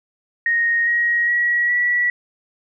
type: tone with pitch steps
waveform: sine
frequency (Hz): 1864.7 / 1890.7 / 1917.1 / 1943.9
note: A#6 / A#6 / A#6 / B6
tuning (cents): 0 / +24 / +48 / -28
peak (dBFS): -15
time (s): 0.46-2.1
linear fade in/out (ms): 2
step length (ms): 410
effects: none